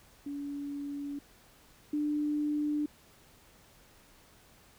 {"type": "tone pair in turn", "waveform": "sine", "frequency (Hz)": [285.1, 297.1], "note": ["C#4", "D4"], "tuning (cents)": [49, 20], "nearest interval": "minor second", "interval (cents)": 71, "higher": "second", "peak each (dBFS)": [-35, -28], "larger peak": "second", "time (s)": [[0.26, 1.19], [1.93, 2.86]], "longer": "neither", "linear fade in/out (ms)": 5, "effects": ["pink hiss -60 dBFS RMS until 4.78 s"]}